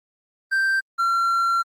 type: tone pair in turn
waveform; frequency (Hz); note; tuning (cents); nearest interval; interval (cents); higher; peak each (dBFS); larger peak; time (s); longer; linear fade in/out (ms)
triangle; 1568 / 1366; G6 / F6; 0 / -39; major second; 239; first; -16; neither; 0.51-0.81 / 0.98-1.63; second; 20
effects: Opus 24 kbps